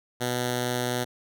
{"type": "tone with notch filter", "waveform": "5% pulse", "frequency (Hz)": 123.47, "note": "B2", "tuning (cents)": 0, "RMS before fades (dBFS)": -28, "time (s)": [0.2, 1.05], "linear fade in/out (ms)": 20, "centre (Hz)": 1100, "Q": 1.5, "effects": []}